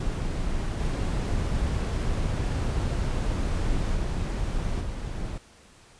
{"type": "noise with level steps", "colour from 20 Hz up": "brown", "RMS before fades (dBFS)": [-28, -26, -28, -32], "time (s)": [0, 5.38], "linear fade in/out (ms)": 5, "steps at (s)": [0.8, 3.96, 4.81], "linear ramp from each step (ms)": 2, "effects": ["pink hiss -54 dBFS RMS until 5.99 s", "resampled to 22050 Hz"]}